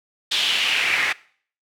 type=noise with band-pass filter sweep; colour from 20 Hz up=pink; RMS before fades=-21 dBFS; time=0.31-1.13 s; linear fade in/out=10 ms; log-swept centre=3500 to 2000 Hz; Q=3.9; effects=noise-tail reverb RT60 0.5 s tail -21 dB re dry